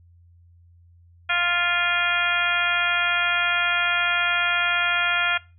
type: harmonic tone with a mistuned harmonic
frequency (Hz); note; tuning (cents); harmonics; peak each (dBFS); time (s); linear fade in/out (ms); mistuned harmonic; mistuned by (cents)
349.2; F4; 0; 2 / 3 / 4 / 5 / 6 / 7 / 8 / 9; -30 / -35 / -24 / -27 / -30 / -24 / -34 / -30; 1.29-5.38; 10; 9; +66
effects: noise-tail reverb RT60 0.3 s tail -21 dB re dry + added 86 Hz sine -50 dBFS peak until 5.58 s